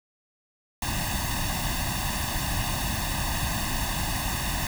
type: noise with comb filter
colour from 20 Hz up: pink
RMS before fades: -28 dBFS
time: 0.82-4.67 s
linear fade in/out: 2 ms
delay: 1.1 ms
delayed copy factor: +1
effects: none